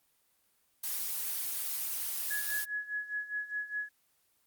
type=noise; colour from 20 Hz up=blue; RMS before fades=-35 dBFS; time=0.83-2.65 s; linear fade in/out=10 ms
type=tone with tremolo; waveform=sine; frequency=1687 Hz; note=G#6; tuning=27 cents sharp; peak=-31 dBFS; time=2.3-3.89 s; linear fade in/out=10 ms; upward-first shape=sine; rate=4.9 Hz; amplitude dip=80%
effects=white hiss -72 dBFS RMS until 4.46 s + Opus 24 kbps